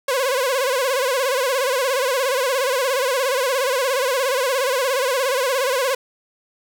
sawtooth tone with vibrato, 523.3 Hz, C5, in tune, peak -14 dBFS, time 0.08-5.95 s, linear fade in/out 5 ms, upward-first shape sine, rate 17 Hz, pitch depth 120 cents each way, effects none

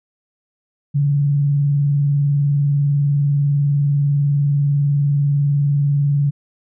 sine tone with vibrato, 143 Hz, D3, 46 cents flat, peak -13 dBFS, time 0.94-6.31 s, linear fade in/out 20 ms, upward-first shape square, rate 20 Hz, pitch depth 53 cents each way, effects none

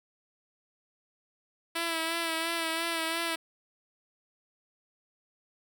5% pulse tone with vibrato, 330 Hz, E4, 2 cents sharp, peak -18 dBFS, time 1.75-3.36 s, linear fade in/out 10 ms, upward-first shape sine, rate 2.9 Hz, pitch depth 35 cents each way, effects none

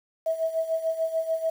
sine tone with tremolo, 649 Hz, E5, 27 cents flat, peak -21 dBFS, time 0.26-1.5 s, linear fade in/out 5 ms, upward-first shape sine, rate 6.8 Hz, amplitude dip 75%, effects 8-bit

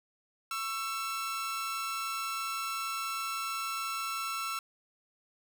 sawtooth tone pair together, 1108.7 / 1335 Hz, C#6 / E6, 0 / +22 cents, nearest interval minor third, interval 322 cents, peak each -38 / -30 dBFS, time 0.51-4.59 s, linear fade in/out 2 ms, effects 10-bit

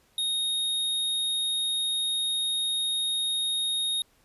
square tone, 3726 Hz, A#7, 2 cents flat, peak -26 dBFS, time 0.18-4.02 s, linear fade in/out 2 ms, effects pink hiss -64 dBFS RMS until 4.24 s + resampled to 32000 Hz

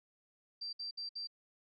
sine tone bursts, 4699 Hz, D8, in tune, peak -39 dBFS, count 4, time 0.61-1.273 s, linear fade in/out 10 ms, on 120 ms, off 61 ms, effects none

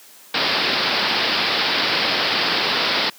white low-pass noise, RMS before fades -20 dBFS, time 0.34-3.1 s, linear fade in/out 5 ms, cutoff 5100 Hz, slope 96 dB/octave, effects white hiss -46 dBFS RMS until 3.18 s + high-pass 200 Hz 12 dB/octave

